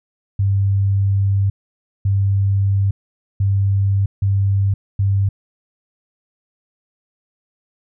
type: tone bursts at uneven times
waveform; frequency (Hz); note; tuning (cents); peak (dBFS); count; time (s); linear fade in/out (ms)
sine; 98.6; G2; +11; -13; 5; 0.39-1.5 / 2.05-2.91 / 3.4-4.06 / 4.22-4.74 / 4.99-5.29; 5
effects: none